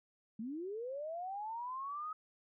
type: linear sweep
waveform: sine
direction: up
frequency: 207.7 to 1275 Hz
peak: -39 dBFS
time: 0.39-2.13 s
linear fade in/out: 5 ms
effects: none